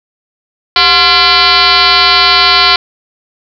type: tone with frequency modulation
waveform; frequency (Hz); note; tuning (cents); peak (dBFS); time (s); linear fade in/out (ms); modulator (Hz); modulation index
sine; 2697; E7; +39; -4; 0.76-2.76; 2; 329; 5.9
effects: 7-bit